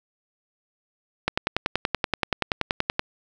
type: click train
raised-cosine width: 0.3 ms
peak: -5 dBFS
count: 19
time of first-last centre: 1.28-2.994 s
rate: 10.5 Hz
effects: none